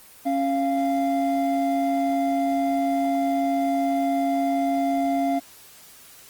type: tone pair together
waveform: triangle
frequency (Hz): 275.2 / 693.5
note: C#4 / F5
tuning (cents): -12 / -12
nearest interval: octave + major third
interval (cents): 1600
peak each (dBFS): -21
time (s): 0.25-5.4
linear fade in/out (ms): 20
effects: white hiss -48 dBFS RMS until 6.29 s + Opus 24 kbps